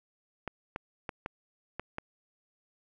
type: clicks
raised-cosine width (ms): 0.5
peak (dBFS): -20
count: 6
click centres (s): 0.477 / 0.761 / 1.092 / 1.261 / 1.796 / 1.984
effects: none